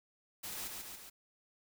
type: noise with echo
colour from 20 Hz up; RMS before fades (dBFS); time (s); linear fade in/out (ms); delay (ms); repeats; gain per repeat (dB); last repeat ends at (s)
white; -43; 0.43-0.68; 10; 140; 3; -3; 1.1
effects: none